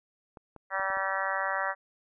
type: clicks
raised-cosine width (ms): 1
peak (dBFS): -32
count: 5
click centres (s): 0.372 / 0.563 / 0.797 / 0.902 / 0.971
type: harmonic tone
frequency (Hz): 192.7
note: G3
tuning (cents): -29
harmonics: 3 / 4 / 5 / 6 / 7 / 8 / 9 / 10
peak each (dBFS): -36 / -36 / -36 / -36 / -36 / -36 / -36 / -36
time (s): 0.7-1.75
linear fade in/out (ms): 50
effects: none